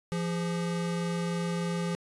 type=tone pair together; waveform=square; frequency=171.71 / 408.4 Hz; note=F3 / G#4; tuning=-29 / -29 cents; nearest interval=octave + minor third; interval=1500 cents; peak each=-30 / -38 dBFS; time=0.12-1.95 s; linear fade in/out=0 ms; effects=resampled to 24000 Hz